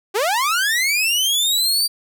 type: linear sweep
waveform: sawtooth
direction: up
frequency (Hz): 363.7 to 4699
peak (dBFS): -13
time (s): 0.14-1.88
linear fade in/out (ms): 20
effects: none